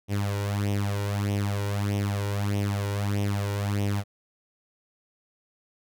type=tone with flanger; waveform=sawtooth; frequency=101.3 Hz; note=G#2; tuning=43 cents flat; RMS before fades=-27 dBFS; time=0.08-4.04 s; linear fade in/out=50 ms; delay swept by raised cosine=0.33 to 2.13 ms; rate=1.6 Hz; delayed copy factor=+0.7; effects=none